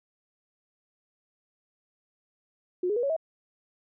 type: tone with pitch steps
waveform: sine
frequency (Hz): 361 / 417.1 / 481.9 / 556.7 / 643.2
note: F#4 / G#4 / B4 / C#5 / E5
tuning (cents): -43 / +7 / -43 / +7 / -43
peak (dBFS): -24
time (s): 2.83-3.165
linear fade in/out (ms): 5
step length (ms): 67
effects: none